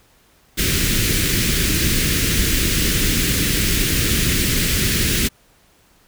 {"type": "band-stop noise", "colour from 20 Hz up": "pink", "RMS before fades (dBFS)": -18, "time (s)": [0.57, 5.29], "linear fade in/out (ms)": 20, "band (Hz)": [390, 1700], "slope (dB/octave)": 24, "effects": ["pink hiss -55 dBFS RMS until 6.07 s"]}